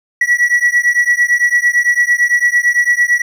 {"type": "beating tone pair", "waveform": "triangle", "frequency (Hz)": [1933, 1941.9], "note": ["B6", "B6"], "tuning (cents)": [-38, -30], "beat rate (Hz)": 8.9, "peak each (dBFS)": -11, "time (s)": [0.21, 3.22], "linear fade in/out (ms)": 5, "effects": []}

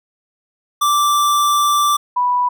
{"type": "tone pair in turn", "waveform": ["square", "sine"], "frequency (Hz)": [1172, 985.5], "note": ["D6", "B5"], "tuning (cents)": [-4, -4], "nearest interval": "minor third", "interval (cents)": 300, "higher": "first", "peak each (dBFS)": [-13, -13], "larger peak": "neither", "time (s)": [[0.81, 1.97], [2.16, 2.49]], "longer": "first", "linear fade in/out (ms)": 10, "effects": []}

